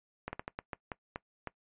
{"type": "slowing click train", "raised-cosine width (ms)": 0.5, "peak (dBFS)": -22, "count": 9, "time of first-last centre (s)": [0.28, 1.473], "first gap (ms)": 50, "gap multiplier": 1.3, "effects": ["noise-tail reverb RT60 0.1 s tail -21 dB re dry", "resampled to 8000 Hz"]}